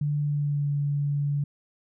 sine tone with pitch glide, 146.83 to 143.73 Hz, D3 to D3, 0 to -37 cents, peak -23 dBFS, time 0.01-1.44 s, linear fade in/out 5 ms, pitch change -37 cents, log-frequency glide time 0.2-0.7 s, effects none

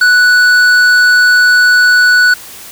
sine tone with hard clipping, 1480 Hz, F#6, in tune, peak -6 dBFS, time 0.01-2.34 s, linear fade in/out 5 ms, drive 8 dB, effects white hiss -31 dBFS RMS until 2.71 s

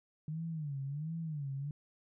sine tone with vibrato, 150.1 Hz, D3, 38 cents sharp, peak -36 dBFS, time 0.28-1.71 s, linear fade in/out 2 ms, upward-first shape sine, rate 1.4 Hz, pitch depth 170 cents each way, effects none

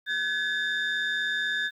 sine tone cluster, 1536 / 1700 / 3624 Hz, G6 / G#6 / A#7, -36 / +40 / -50 cents, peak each -31 / -26 / -31 dBFS, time 0.06-1.71 s, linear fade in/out 50 ms, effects tanh soft clip ceiling -21 dBFS + 10-bit

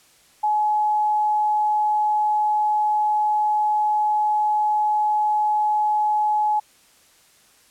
sine tone, 847 Hz, G#5, 34 cents sharp, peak -17 dBFS, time 0.43-6.6 s, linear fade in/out 10 ms, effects white hiss -55 dBFS RMS until 7.7 s + low-pass 11000 Hz 12 dB/octave

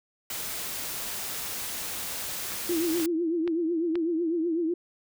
white noise, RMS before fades -34 dBFS, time 0.3-3.06 s, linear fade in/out 2 ms
click train, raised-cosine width 0.3 ms, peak -21 dBFS, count 4, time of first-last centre 2.52-3.955 s, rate 2.09 Hz
sine tone with vibrato, 333.2 Hz, E4, 19 cents sharp, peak -24 dBFS, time 2.69-4.74 s, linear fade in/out 5 ms, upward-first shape triangle, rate 8 Hz, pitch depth 120 cents each way
effects none

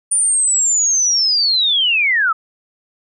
sine linear sweep, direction down, 9397 to 1244.5 Hz, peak -12 dBFS, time 0.11-2.33 s, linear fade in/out 10 ms, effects none

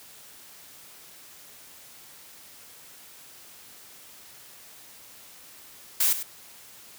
blue noise with echo, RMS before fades -22 dBFS, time 6-6.13 s, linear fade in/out 5 ms, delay 100 ms, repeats 1, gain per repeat -11 dB, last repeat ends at 6.23 s, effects white hiss -49 dBFS RMS until 6.98 s + high-pass 60 Hz 12 dB/octave

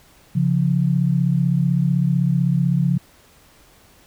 sine tone pair together, 137.9 / 173.74 Hz, C#3 / F3, -9 / -9 cents, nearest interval major third, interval 400 cents, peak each -18 dBFS, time 0.35-2.98 s, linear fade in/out 10 ms, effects pink hiss -52 dBFS RMS until 4.06 s

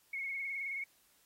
sine tone with vibrato, 2187 Hz, C#7, 24 cents flat, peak -36 dBFS, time 0.13-0.84 s, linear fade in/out 5 ms, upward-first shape sine, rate 19 Hz, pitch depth 39 cents each way, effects white hiss -69 dBFS RMS until 1.25 s + AAC 48 kbps

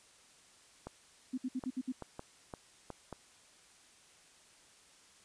clicks, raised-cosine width 1 ms, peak -28 dBFS, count 7, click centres 0.87 / 1.638 / 2.023 / 2.194 / 2.538 / 2.903 / 3.127 s
sine tone bursts, 256.3 Hz, C4, 36 cents flat, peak -33 dBFS, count 6, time 1.33-1.923 s, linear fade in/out 10 ms, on 48 ms, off 61 ms
effects white hiss -62 dBFS RMS until 5.24 s + resampled to 22050 Hz

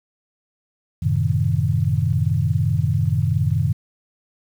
sine chord, F# diminished seventh, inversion none, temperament equal, 92.5 / 110 / 130.81 / 155.56 Hz, F#2 / A2 / C3 / Eb3, 0 / 0 / 0 / 0 cents, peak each -22 dBFS, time 1.02-3.73 s, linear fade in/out 10 ms, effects 8-bit

